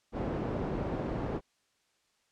white low-pass noise, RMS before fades -34 dBFS, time 0.12-1.41 s, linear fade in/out 50 ms, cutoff 450 Hz, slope 12 dB/octave, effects white hiss -73 dBFS RMS until 2.31 s + low-pass 7000 Hz 12 dB/octave

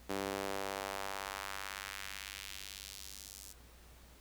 sawtooth tone with high-pass filter sweep, 98 Hz, G2, in tune, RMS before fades -43 dBFS, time 0.09-3.53 s, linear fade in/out 10 ms, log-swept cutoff 320 to 7000 Hz, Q 1.1, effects added 60 Hz sine -58 dBFS peak until 4.2 s + pink hiss -61 dBFS RMS until 4.2 s

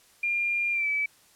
sine tone with pitch glide, 2400 to 2300 Hz, D7 to D7, +37 to -37 cents, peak -24 dBFS, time 0.23-1.06 s, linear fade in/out 5 ms, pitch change -74 cents, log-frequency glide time 0.72-0.88 s, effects white hiss -59 dBFS RMS until 1.35 s + low-pass 12000 Hz 12 dB/octave

